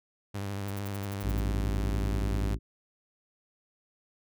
sawtooth tone with vibrato, 99.6 Hz, G2, 28 cents sharp, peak -29 dBFS, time 0.34-2.55 s, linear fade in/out 10 ms, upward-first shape sine, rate 13 Hz, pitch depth 42 cents each way
violet noise bursts, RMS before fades -45 dBFS, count 9, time 0.68-1.4 s, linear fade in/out 5 ms, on 24 ms, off 63 ms
harmonic tone, 55 Hz, A1, in tune, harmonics 1 / 2 / 3 / 4 / 5 / 6 / 7, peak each -28 / -38 / -40 / -43 / -41 / -46 / -46 dBFS, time 1.22-2.59 s, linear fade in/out 50 ms
effects none

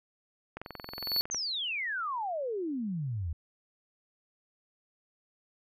click train, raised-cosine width 0.5 ms, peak -24 dBFS, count 18, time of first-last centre 0.57-1.346 s, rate 21.9 Hz
square tone with exponential growth, 4432 Hz, C#8, 1 cent flat, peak -24 dBFS, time 0.65-1.21 s, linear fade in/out 0 ms, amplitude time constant 120 ms
sine exponential sweep, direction down, 6440 to 75.2 Hz, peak -31 dBFS, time 1.31-3.33 s, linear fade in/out 5 ms
effects none

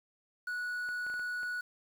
triangle tone, 1468 Hz, F#6, 14 cents flat, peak -32 dBFS, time 0.47-1.61 s, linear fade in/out 5 ms
clicks, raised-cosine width 0.5 ms, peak -36 dBFS, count 6, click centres 0.889 / 1.066 / 1.1 / 1.14 / 1.195 / 1.432 s
effects 9-bit

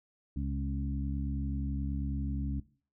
harmonic tone with a mistuned harmonic, 69.3 Hz, C#2, in tune, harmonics 1 / 2 / 3 / 4, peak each -34 / -37 / -39 / -40 dBFS, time 0.36-2.6 s, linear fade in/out 5 ms, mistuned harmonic 2, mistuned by -16 cents, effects noise-tail reverb RT60 0.4 s tail -17 dB re dry

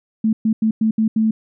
sine tone bursts at uneven times, 220 Hz, A3, in tune, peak -13 dBFS, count 6, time 0.24-0.33 / 0.45-0.53 / 0.62-0.71 / 0.81-0.91 / 0.98-1.08 / 1.16-1.31 s, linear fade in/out 5 ms, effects none

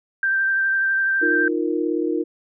sine tone with vibrato, 1570 Hz, G6, 2 cents sharp, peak -17 dBFS, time 0.23-1.48 s, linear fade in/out 2 ms, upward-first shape sine, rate 12 Hz, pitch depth 15 cents each way
sine chord, Eb suspended second, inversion none, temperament equal, 311.1 / 349.2 / 466.2 Hz, Eb4 / F4 / Bb4, 0 / 0 / 0 cents, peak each -23 / -23 / -26 dBFS, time 1.21-2.24 s, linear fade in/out 20 ms
effects none

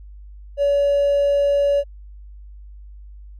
triangle tone with hard clipping, 568 Hz, C#5, 42 cents sharp, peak -15 dBFS, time 0.57-1.84 s, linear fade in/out 50 ms, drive 4 dB, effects added 50 Hz sine -37 dBFS peak until 3.39 s

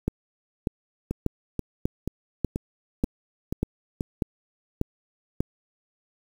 two click trains, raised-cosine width 3 ms, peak -14 / -10 dBFS, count 7 / 10, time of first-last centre 1.11-4.009 / 0.08-5.405 s, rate 2.07 / 1.69 Hz, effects 7-bit

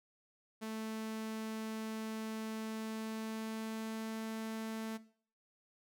sawtooth tone with pitch glide, 220 to 221.7 Hz, A3 to A3, 0 to +13 cents, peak -36 dBFS, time 0.61-4.98 s, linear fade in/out 20 ms, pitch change +13 cents, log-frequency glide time 2.57-4.15 s, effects noise-tail reverb RT60 0.5 s tail -17 dB re dry

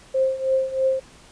sine tone with tremolo, 528 Hz, C5, 16 cents sharp, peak -15 dBFS, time 0.14-1 s, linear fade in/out 10 ms, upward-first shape triangle, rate 3.1 Hz, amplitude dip 85%, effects pink hiss -49 dBFS RMS until 1.31 s + resampled to 22050 Hz

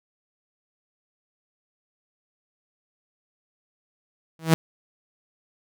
sawtooth tone with exponential growth, 161.8 Hz, E3, 32 cents flat, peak -7 dBFS, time 4.39-4.54 s, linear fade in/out 0 ms, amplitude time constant 32 ms, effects none

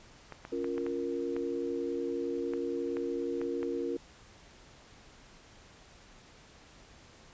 clicks, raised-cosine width 0.5 ms, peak -27 dBFS, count 10, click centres 0.323 / 0.451 / 0.644 / 0.78 / 0.865 / 1.365 / 2.536 / 2.969 / 3.415 / 3.63 s
sine chord, Bb minor, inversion first, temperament equal with one note detuned, 278.3 / 349.2 / 466.2 Hz, Db4 / F4 / Bb4, +7 / 0 / 0 cents, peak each -37 / -35 / -35 dBFS, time 0.52-3.97 s, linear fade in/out 5 ms
effects pink hiss -56 dBFS RMS until 7.33 s + resampled to 16000 Hz

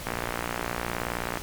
click train, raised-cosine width 0.5 ms, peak -13 dBFS, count 78, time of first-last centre 0.07-1.373 s, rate 59.1 Hz, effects pink hiss -38 dBFS RMS until 1.42 s + MP3 96 kbps

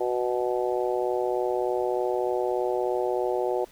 harmonic tone, 123.3 Hz, B2, 2 cents flat, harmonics 3 / 4 / 5 / 6 / 7, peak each -27 / -29 / -31 / -33 / -34 dBFS, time 0-3.65 s, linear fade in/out 10 ms, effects pink hiss -54 dBFS RMS until 3.71 s

